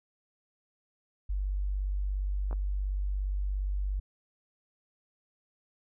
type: tone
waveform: sine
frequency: 48.59 Hz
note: G1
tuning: 15 cents flat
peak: -28 dBFS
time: 1.29-4 s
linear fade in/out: 10 ms
type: clicks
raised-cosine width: 1 ms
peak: -30 / -27 dBFS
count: 2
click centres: 2.511 / 2.529 s
effects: none